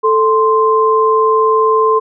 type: tone pair together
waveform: sine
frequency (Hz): 439.9 / 1045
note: A4 / C6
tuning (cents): 0 / -2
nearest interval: octave + minor third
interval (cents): 1498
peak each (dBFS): -11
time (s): 0.03-2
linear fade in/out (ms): 20
effects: none